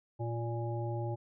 harmonic tone with a mistuned harmonic, 116.54 Hz, A#2, in tune, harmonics 1 / 3 / 5 / 7, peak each -34 / -40 / -43 / -43 dBFS, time 0.19-1.16 s, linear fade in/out 20 ms, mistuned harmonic 7, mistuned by +26 cents, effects none

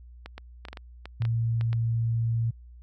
clicks, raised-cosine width 0.3 ms, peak -23 dBFS, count 11, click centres 0.26 / 0.38 / 0.652 / 0.685 / 0.73 / 0.772 / 1.056 / 1.221 / 1.252 / 1.611 / 1.73 s
sine tone, 115 Hz, A#2, 23 cents flat, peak -23 dBFS, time 1.2-2.51 s, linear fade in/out 10 ms
effects added 60 Hz sine -45 dBFS peak until 2.82 s

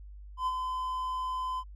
triangle tone with ADSR envelope, 1021 Hz, C6, 43 cents flat, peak -24 dBFS, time 0.37-1.64 s, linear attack 96 ms, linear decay 44 ms, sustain -5 dB, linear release 56 ms, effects added 50 Hz sine -44 dBFS peak until 1.75 s

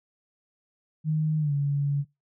sine tone with pitch glide, 155.2 to 142.32 Hz, D#3 to C#3, -4 to +46 cents, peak -22 dBFS, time 1.04-2.05 s, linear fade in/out 50 ms, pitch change -150 cents, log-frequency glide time 1.39-1.53 s, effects noise-tail reverb RT60 0.2 s tail -22 dB re dry

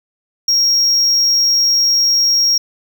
triangle tone, 5590 Hz, F8, 1 cent sharp, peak -9 dBFS, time 0.48-2.58 s, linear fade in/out 5 ms, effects 8-bit

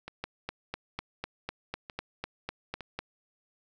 two click trains, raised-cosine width 0.3 ms, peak -24 / -18 dBFS, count 4 / 12, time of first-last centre 0.08-2.807 / 0.24-2.99 s, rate 1.1 / 4 Hz, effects none

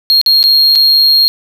triangle tone with dropouts, 4249 Hz, C8, 26 cents sharp, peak -4 dBFS, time 0.1-1.28 s, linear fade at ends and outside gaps 0 ms, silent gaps 0.214-0.262 / 0.429-0.439 / 0.753-0.757 s, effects none

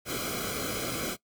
pink noise with comb filter, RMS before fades -33 dBFS, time 0.05-1.17 s, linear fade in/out 50 ms, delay 1.1 ms, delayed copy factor -0.9, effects noise-tail reverb RT60 0.1 s tail -20 dB re dry

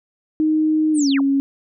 sine tone with pitch glide, 310.9 to 275.4 Hz, D#4 to C#4, -1 to -11 cents, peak -14 dBFS, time 0.4-1.4 s, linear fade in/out 0 ms, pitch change -210 cents, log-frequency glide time 0.92-1.08 s
sine linear sweep, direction down, 9480 to 185 Hz, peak -24 dBFS, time 0.94-1.22 s, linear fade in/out 50 ms
effects none

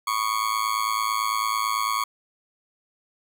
40% pulse tone with amplitude modulation, 1108.7 Hz, C#6, in tune, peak -18 dBFS, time 0.07-2.04 s, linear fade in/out 5 ms, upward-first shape sine, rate 109 Hz, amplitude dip 90%, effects none

